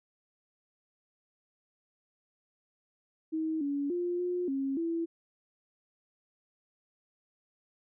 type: tone with pitch steps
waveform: sine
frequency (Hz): 317.6 / 283.6 / 351.7 / 356.9 / 271.6 / 332.9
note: D#4 / C#4 / F4 / F4 / C#4 / E4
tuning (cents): +36 / +40 / +12 / +38 / -35 / +17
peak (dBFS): -29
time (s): 3.32-5.06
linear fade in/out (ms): 20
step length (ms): 290
effects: none